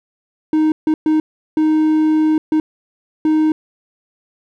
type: tone bursts at uneven times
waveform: triangle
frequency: 311.1 Hz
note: D#4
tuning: in tune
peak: -9 dBFS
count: 6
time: 0.53-0.72 / 0.87-0.94 / 1.06-1.2 / 1.57-2.38 / 2.52-2.6 / 3.25-3.52 s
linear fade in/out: 2 ms
effects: none